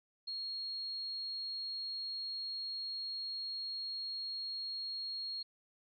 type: tone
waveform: sine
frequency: 4275 Hz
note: C8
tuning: 36 cents sharp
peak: -38 dBFS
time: 0.27-5.43 s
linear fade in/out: 10 ms
effects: none